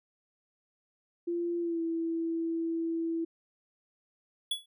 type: tone with pitch glide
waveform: sine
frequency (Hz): 343.8 to 330.2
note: F4 to E4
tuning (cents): -27 to +3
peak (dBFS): -29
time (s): 1.27-3.25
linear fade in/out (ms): 10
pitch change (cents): -70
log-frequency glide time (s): 1.6-1.81
type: tone with exponential decay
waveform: square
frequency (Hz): 3390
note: G#7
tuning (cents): +35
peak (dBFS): -26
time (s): 4.51-4.66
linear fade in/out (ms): 5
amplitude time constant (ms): 32
effects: none